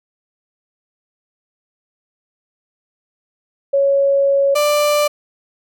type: tone pair in turn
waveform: sine / 35% pulse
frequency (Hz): 555 / 590.9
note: C#5 / D5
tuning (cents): +2 / +10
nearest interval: minor second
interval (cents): 108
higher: second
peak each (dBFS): -11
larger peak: neither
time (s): 3.73-4.55 / 4.55-5.08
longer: first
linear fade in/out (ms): 10
effects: none